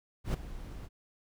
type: noise with ADSR envelope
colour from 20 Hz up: brown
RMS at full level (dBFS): -28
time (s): 0.24-0.89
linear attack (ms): 100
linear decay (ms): 8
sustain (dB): -15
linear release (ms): 40
effects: none